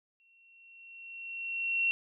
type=tone with exponential growth; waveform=sine; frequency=2726 Hz; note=F7; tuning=43 cents flat; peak=-24 dBFS; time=0.2-1.91 s; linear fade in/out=0 ms; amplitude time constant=370 ms; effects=none